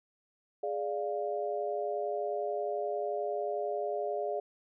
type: chord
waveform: sine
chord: D diminished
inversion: second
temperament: equal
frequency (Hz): 415.3 / 587.3 / 698.5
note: Ab4 / D5 / F5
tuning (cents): 0 / 0 / 0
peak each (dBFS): -35 / -35 / -36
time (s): 0.63-4.4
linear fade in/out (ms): 5
effects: none